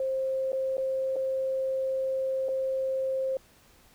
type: tone with dropouts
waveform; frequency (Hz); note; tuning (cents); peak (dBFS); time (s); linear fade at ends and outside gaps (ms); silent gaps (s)
sine; 529; C5; +19; -26; 0-3.37; 2; 0.52-0.53 / 0.77-0.78 / 1.159-1.164 / 2.485-2.489
effects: pink hiss -59 dBFS RMS until 3.94 s